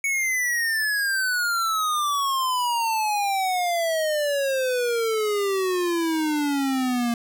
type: exponential sweep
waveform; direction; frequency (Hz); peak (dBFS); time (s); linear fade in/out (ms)
square; down; 2234 to 233.1; -22; 0.04-7.14; 2
effects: none